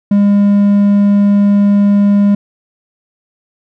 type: tone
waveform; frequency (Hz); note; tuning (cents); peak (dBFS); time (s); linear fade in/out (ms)
triangle; 202.6; G#3; -43; -4; 0.11-2.35; 5
effects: none